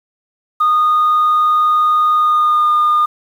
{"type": "tone with pitch glide", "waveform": "sine", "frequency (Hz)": [1231, 1215.5], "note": ["D#6", "D#6"], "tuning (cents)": [-19, -41], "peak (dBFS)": -8, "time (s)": [0.6, 3.06], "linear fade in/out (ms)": 10, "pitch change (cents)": -22, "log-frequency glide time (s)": [2.15, 2.71], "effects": ["tanh soft clip ceiling -7 dBFS", "7-bit"]}